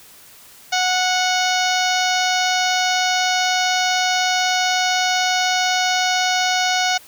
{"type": "harmonic tone with a mistuned harmonic", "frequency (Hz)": 736, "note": "F#5", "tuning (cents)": -9, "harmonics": [1, 2, 3, 4, 5, 6, 7, 8, 9], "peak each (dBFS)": [-20, -23, -25, -26, -27, -28, -28, -29, -30], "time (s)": [0.72, 6.98], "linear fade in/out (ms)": 10, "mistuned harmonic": 8, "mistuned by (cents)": -22, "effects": ["white hiss -45 dBFS RMS until 7.07 s"]}